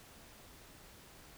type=silence; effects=pink hiss -57 dBFS RMS until 1.37 s